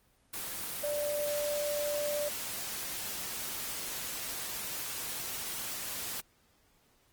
sine tone in noise, 587.3 Hz, D5, in tune, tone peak -31 dBFS, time 0.83-2.29 s, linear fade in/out 10 ms, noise white, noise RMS -38 dBFS, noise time 0.33-6.21 s, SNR +4 dB, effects pink hiss -68 dBFS RMS until 7.12 s + Opus 24 kbps

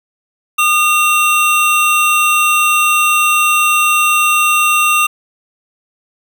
square tone pair together, 1218 / 2730 Hz, D#6 / F7, -37 / -40 cents, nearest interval octave + major second, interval 1397 cents, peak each -13 dBFS, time 0.58-5.07 s, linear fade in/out 10 ms, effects none

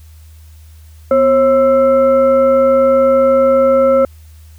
sine tone with frequency modulation, 539 Hz, C#5, 49 cents flat, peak -7 dBFS, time 1.11-4.05 s, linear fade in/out 2 ms, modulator 787 Hz, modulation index 0.55, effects added 78 Hz sine -36 dBFS peak until 4.58 s + white hiss -51 dBFS RMS until 4.58 s

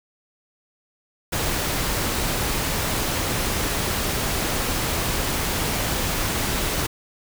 pink noise, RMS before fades -24 dBFS, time 1.32-6.87 s, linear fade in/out 10 ms, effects none

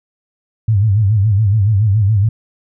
sine tone with vibrato, 103.83 Hz, G#2, in tune, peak -9 dBFS, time 0.68-2.29 s, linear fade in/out 5 ms, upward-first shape sine, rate 7.1 Hz, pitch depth 140 cents each way, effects none

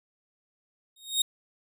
sawtooth tone with exponential growth, 3729 Hz, A#7, in tune, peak -16 dBFS, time 0.96-1.22 s, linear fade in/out 5 ms, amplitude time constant 55 ms, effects none

